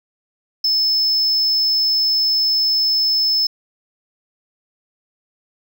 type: tone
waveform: triangle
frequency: 5240 Hz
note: E8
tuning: 11 cents flat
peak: -13 dBFS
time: 0.64-3.47 s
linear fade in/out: 5 ms
effects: none